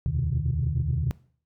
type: tone cluster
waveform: sine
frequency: 74.6 / 84.2 / 122 / 128.9 / 151.6 Hz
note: D2 / E2 / B2 / C3 / D#3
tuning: +28 / +37 / -21 / -26 / -45 cents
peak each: -29 dBFS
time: 0.06-1.11 s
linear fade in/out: 0 ms
effects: noise-tail reverb RT60 0.5 s tail -22 dB re dry + tanh soft clip ceiling -16 dBFS